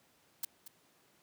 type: noise with echo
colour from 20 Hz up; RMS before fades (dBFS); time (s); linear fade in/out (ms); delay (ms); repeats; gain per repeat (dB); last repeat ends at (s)
blue; -35; 0.43-0.45; 5; 230; 1; -13; 0.68
effects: pink hiss -68 dBFS RMS until 1.22 s + high-pass 150 Hz 12 dB/octave